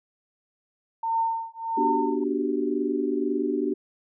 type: tone with tremolo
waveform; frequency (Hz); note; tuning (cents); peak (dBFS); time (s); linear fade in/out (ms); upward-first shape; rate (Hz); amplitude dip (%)
sine; 908; A#5; -46; -20; 1.03-2.24; 5; triangle; 1.5; 100
type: chord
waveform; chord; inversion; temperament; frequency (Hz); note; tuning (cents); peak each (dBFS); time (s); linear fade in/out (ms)
sine; G major seventh; first; equal with one note detuned; 244 / 293.7 / 370 / 392; B3 / D4 / F#4 / G4; -21 / 0 / 0 / 0; -30 / -27 / -29 / -29; 1.77-3.74; 10
effects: none